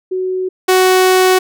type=tone pair in turn; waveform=sine / sawtooth; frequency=371.8 / 371.8 Hz; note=F#4 / F#4; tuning=+8 / +8 cents; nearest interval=unison; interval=0 cents; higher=neither; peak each=-15 / -4 dBFS; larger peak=second; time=0.11-0.49 / 0.68-1.39 s; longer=second; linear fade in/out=10 ms; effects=none